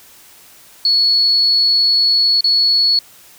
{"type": "tone with dropouts", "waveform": "sine", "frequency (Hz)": 4389, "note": "C#8", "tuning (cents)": -18, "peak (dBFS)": -10, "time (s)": [0.85, 2.99], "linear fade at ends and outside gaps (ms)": 2, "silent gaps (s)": [2.408, 2.442], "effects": ["white hiss -44 dBFS RMS until 3.38 s"]}